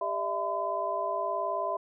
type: tone cluster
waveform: sine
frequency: 398.1 / 605 / 664 / 1015 Hz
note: G4 / D#5 / E5 / B5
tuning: +27 / -49 / +12 / +47 cents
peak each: -38 / -35 / -32 / -32 dBFS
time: 0.01-1.77 s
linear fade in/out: 5 ms
effects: none